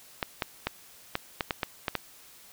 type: clicks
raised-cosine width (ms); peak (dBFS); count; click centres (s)
0.3; -11; 9; 0.228 / 0.422 / 0.67 / 1.154 / 1.408 / 1.508 / 1.632 / 1.882 / 1.953
effects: white hiss -53 dBFS RMS until 2.52 s